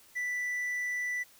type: tone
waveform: triangle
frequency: 1975.5 Hz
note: B6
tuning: in tune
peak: -29 dBFS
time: 0.15-1.24 s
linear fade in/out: 20 ms
effects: white hiss -59 dBFS RMS until 1.39 s